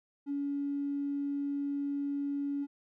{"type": "tone", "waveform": "triangle", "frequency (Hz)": 283.1, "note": "C#4", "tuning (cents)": 37, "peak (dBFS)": -27, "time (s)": [0.26, 2.67], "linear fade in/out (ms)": 50, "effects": ["tanh soft clip ceiling -29 dBFS"]}